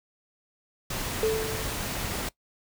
pink noise, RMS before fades -32 dBFS, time 0.9-2.29 s, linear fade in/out 5 ms
sine tone with exponential decay, 440 Hz, A4, in tune, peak -19 dBFS, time 1.23-2.02 s, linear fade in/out 1 ms, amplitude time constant 170 ms
effects noise-tail reverb RT60 0.1 s tail -20 dB re dry

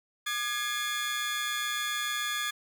30% pulse tone cluster, 1210 / 1674 / 2137 / 3475 Hz, D#6 / G#6 / C7 / A7, -49 / +13 / +36 / -22 cents, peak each -33 / -30 / -38 / -34 dBFS, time 0.26-2.51 s, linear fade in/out 10 ms, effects none

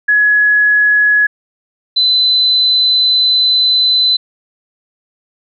sine tone pair in turn, 1686 / 4025 Hz, G#6 / B7, +26 / +32 cents, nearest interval octave + minor third, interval 1506 cents, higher second, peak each -7 / -8 dBFS, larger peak first, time 0.08-1.27 / 1.96-4.17 s, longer second, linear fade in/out 10 ms, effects none

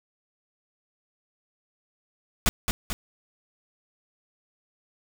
pink noise with echo, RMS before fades -20 dBFS, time 2.46-2.49 s, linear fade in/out 0 ms, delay 220 ms, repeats 2, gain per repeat -5 dB, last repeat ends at 2.93 s, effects none

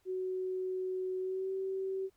sine tone with pitch glide, 372.1 to 382.8 Hz, F#4 to G4, +10 to -41 cents, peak -33 dBFS, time 0.05-2.1 s, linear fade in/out 50 ms, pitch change +49 cents, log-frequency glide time 1.19-1.52 s, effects pink hiss -74 dBFS RMS until 2.16 s

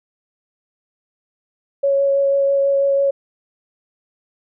sine tone with vibrato, 554.4 Hz, C#5, in tune, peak -13 dBFS, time 1.83-3.11 s, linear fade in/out 10 ms, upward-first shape sine, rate 6.1 Hz, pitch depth 9 cents each way, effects none

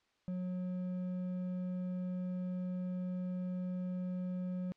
sine tone with hard clipping, 181.8 Hz, F#3, 30 cents flat, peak -37 dBFS, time 0.28-4.72 s, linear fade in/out 0 ms, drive 5 dB, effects white hiss -75 dBFS RMS until 4.76 s + low-pass 4000 Hz 12 dB/octave

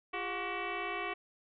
sine tone with frequency modulation, 779 Hz, G5, 11 cents flat, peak -34 dBFS, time 0.13-1.14 s, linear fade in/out 10 ms, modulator 375 Hz, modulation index 5.3, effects none

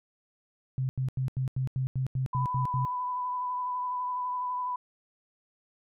sine tone bursts, 130.81 Hz, C3, in tune, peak -26 dBFS, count 11, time 0.78-2.85 s, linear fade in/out 0 ms, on 110 ms, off 86 ms
sine tone with vibrato, 996 Hz, B5, 14 cents sharp, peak -29 dBFS, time 2.33-4.76 s, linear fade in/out 5 ms, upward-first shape sine, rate 12 Hz, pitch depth 17 cents each way
effects none

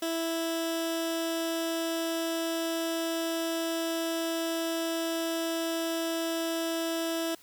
15% pulse tone with notch filter, 329.6 Hz, E4, in tune, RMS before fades -31 dBFS, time 0.02-7.35 s, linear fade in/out 5 ms, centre 1100 Hz, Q 1.4, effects white hiss -57 dBFS RMS until 7.42 s

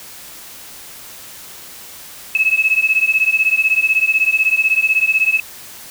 sine beating tone pair, 2580 / 2596 Hz, E7 / E7, -38 / -27 cents, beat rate 16 Hz, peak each -15 dBFS, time 2.35-5.4 s, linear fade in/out 2 ms, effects white hiss -36 dBFS RMS until 5.9 s

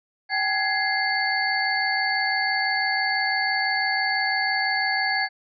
sine tone cluster, 773 / 839 / 1670 / 2093 / 4491 Hz, G5 / G#5 / G#6 / C7 / C#8, -24 / +17 / +9 / 0 / +22 cents, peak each -27 / -34 / -25 / -27 / -28 dBFS, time 0.29-5.29 s, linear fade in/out 50 ms, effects none

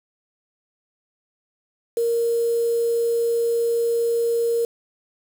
sine tone with quantisation, 466.2 Hz, A#4, in tune, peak -18 dBFS, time 1.97-4.65 s, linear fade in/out 2 ms, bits 6, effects none

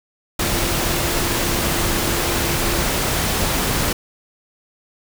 sine tone in noise, 342.2 Hz, F4, 35 cents flat, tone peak -28 dBFS, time 0.42-2.83 s, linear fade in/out 5 ms, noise pink, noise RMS -20 dBFS, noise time 0.39-3.93 s, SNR -11 dB, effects none

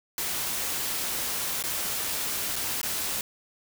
white noise with dropouts, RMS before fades -30 dBFS, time 0.18-3.21 s, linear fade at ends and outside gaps 1 ms, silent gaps 1.626-1.638 / 2.557-2.562 / 2.815-2.83 s, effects none

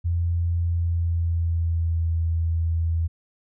sine tone with pitch glide, 85.4 to 82.63 Hz, F2 to E2, -38 to +5 cents, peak -20 dBFS, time 0.04-3.08 s, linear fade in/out 20 ms, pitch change -57 cents, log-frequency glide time 0.62-2.11 s, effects none

